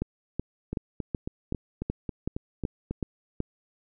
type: two click trains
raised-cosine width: 3 ms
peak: -18 / -15 dBFS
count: 9 / 10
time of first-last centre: 0.73-2.91 / 0.02-3.403 s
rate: 3.67 / 2.66 Hz
effects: none